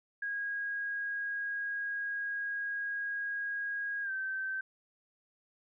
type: tone with pitch glide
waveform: sine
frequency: 1640 to 1549.7 Hz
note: G#6 to G6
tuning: -22 to -20 cents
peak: -33 dBFS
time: 0.22-4.61 s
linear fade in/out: 5 ms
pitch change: -98 cents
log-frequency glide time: 4.03-4.11 s
effects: none